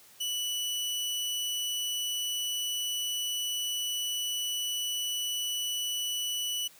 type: tone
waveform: sawtooth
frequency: 2960 Hz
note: F#7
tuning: in tune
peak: -27 dBFS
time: 0.2-6.68 s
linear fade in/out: 10 ms
effects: white hiss -56 dBFS RMS until 6.79 s + high-pass 80 Hz 12 dB/octave